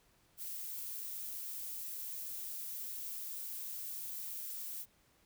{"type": "noise", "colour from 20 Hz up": "violet", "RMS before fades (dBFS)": -43, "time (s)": [0.37, 4.86], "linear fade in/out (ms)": 50, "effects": ["pink hiss -70 dBFS RMS until 5.25 s"]}